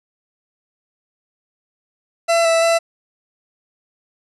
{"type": "tone with pitch steps", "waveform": "40% pulse", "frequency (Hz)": [672, 660, 668], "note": ["E5", "E5", "E5"], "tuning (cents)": [33, 2, 23], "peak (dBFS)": -12, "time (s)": [2.28, 2.79], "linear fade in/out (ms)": 20, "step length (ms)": 170, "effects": ["resampled to 24000 Hz", "8-bit"]}